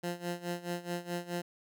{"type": "tone with tremolo", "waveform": "15% pulse", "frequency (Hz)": 174.61, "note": "F3", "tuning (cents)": 0, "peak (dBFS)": -26, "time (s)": [0.03, 1.42], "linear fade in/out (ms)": 10, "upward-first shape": "sine", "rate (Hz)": 4.7, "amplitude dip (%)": 85, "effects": []}